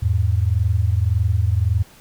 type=tone pair together; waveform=sine; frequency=83.8 / 105.58 Hz; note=E2 / G#2; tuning=+29 / +29 cents; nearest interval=major third; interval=400 cents; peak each=-18 dBFS; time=0.02-1.83 s; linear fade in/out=10 ms; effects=pink hiss -48 dBFS RMS until 2 s